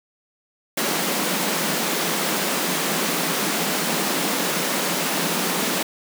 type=high-pass noise; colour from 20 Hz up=pink; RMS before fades=-23 dBFS; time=0.77-5.83 s; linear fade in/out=5 ms; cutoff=160 Hz; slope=96 dB/octave; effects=none